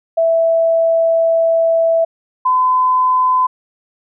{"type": "tone pair in turn", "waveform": "sine", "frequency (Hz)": [659.3, 1016.4], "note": ["E5", "B5"], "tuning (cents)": [0, 49], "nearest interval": "perfect fifth", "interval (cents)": 749, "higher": "second", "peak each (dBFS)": -10, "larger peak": "neither", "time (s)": [[0.17, 2.05], [2.45, 3.47]], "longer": "first", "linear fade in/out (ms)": 10, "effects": []}